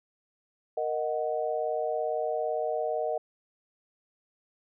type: chord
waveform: sine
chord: D# minor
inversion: second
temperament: equal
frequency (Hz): 466.2 / 622.3 / 740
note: A#4 / D#5 / F#5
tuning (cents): 0 / 0 / 0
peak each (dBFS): -32 / -30 / -33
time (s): 0.77-3.18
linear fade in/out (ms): 5
effects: none